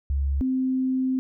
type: tone pair in turn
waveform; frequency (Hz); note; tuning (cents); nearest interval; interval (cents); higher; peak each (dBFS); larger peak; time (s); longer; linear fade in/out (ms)
sine; 69.3 / 259.8; C#2 / C4; 0 / -12; octave + major seventh; 2288; second; -21; neither; 0.1-0.41 / 0.41-1.19; second; 0
effects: none